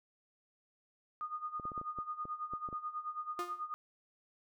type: tone with tremolo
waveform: sine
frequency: 1229 Hz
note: D#6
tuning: 22 cents flat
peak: -35 dBFS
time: 1.21-3.74 s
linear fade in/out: 0 ms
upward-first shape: sine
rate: 9.2 Hz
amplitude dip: 80%
type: clicks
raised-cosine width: 2 ms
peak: -34 dBFS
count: 10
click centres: 1.598 / 1.654 / 1.718 / 1.778 / 1.814 / 1.987 / 2.254 / 2.536 / 2.688 / 2.728 s
type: tone with exponential decay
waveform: sawtooth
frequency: 353.3 Hz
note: F4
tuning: 20 cents sharp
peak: -33 dBFS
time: 3.39-3.66 s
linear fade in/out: 1 ms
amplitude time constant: 58 ms
effects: none